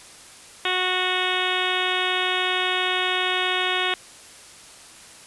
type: harmonic tone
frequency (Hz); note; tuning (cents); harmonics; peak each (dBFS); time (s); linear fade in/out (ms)
367.4; F#4; -12; 1 / 2 / 3 / 4 / 5 / 6 / 7 / 8 / 9 / 10; -30 / -30 / -30 / -30 / -30 / -30 / -30 / -30 / -30 / -30; 0.65-3.94; 2
effects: white hiss -45 dBFS RMS until 5.26 s + resampled to 24000 Hz